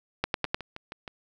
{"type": "two click trains", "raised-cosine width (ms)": 0.3, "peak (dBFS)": [-9, -22], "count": [4, 5], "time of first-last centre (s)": [[0.24, 0.545], [0.45, 1.078]], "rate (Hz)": [9.84, 6.37], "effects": []}